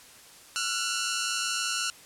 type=tone pair together; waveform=10% pulse; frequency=1356 / 1461.7 Hz; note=E6 / F#6; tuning=+49 / -22 cents; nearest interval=minor second; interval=129 cents; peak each=-22 dBFS; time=0.56-1.9 s; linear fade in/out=0 ms; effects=white hiss -51 dBFS RMS until 2.05 s + low-pass 11000 Hz 12 dB/octave